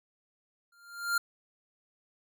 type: tone with exponential growth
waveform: square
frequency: 1396.9 Hz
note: F6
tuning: in tune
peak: -24 dBFS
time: 0.72-1.18 s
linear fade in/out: 5 ms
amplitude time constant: 99 ms
effects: none